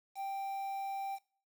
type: tone with quantisation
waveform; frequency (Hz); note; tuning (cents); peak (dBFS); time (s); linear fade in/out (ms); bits
triangle; 784; G5; 0; -34; 0.15-1.19; 50; 9
effects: noise-tail reverb RT60 0.4 s tail -20 dB re dry